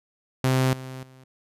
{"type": "tone with level steps", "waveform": "sawtooth", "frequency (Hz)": 130.3, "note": "C3", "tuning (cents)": -7, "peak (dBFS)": [-15, -31, -44], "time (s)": [0.44, 1.24], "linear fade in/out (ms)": 2, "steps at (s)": [0.73, 1.03], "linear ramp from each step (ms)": 2, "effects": ["resampled to 32000 Hz"]}